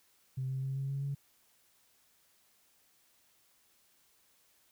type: tone with pitch steps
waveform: sine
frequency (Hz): 130.81 / 132.64 / 134.49 / 136.36 / 138.27 / 140.2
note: C3 / C3 / C3 / C#3 / C#3 / C#3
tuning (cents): 0 / +24 / +48 / -28 / -4 / +20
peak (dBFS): -32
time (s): 0.37-1.15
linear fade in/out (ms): 10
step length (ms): 130
effects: tanh soft clip ceiling -28 dBFS + white hiss -69 dBFS RMS until 4.71 s